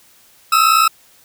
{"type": "tone pair together", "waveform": "40% pulse", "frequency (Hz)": [1273, 1332.9], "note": ["D#6", "E6"], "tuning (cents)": [39, 19], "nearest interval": "minor second", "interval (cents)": 80, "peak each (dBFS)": -12, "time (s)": [0.52, 0.88], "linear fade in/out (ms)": 5, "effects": ["white hiss -50 dBFS RMS until 1.24 s"]}